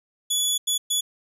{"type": "tone bursts at uneven times", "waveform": "20% pulse", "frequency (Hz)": 3415, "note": "G#7", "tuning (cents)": 48, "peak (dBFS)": -15, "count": 3, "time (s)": [[0.3, 0.58], [0.67, 0.78], [0.9, 1.01]], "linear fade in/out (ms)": 10, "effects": []}